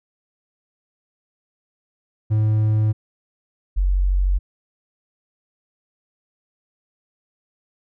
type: tone pair in turn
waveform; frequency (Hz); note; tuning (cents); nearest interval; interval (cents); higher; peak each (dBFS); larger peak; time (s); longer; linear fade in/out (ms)
triangle / sine; 107.9 / 46.51; A2 / F#1; -33 / +10; octave + minor third; 1457; first; -13 / -15; first; 2.3-2.93 / 3.76-4.39; neither; 20
effects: none